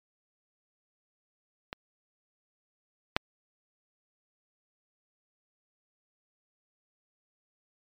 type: clicks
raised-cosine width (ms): 0.3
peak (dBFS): -19 / -7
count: 2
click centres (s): 1.729 / 3.165
effects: MP3 96 kbps